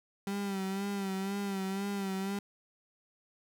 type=tone with vibrato; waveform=35% pulse; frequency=196 Hz; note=G3; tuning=in tune; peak=-31 dBFS; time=0.27-2.39 s; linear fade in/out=2 ms; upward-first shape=sine; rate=2 Hz; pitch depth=49 cents each way; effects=none